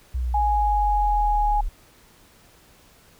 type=exponential sweep; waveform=sine; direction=down; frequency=64.1 to 34.65 Hz; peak=-22 dBFS; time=0.14-1.69 s; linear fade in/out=10 ms
type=tone; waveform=sine; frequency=831 Hz; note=G#5; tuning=1 cent sharp; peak=-19 dBFS; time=0.34-1.61 s; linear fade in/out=5 ms
effects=pink hiss -54 dBFS RMS until 3.19 s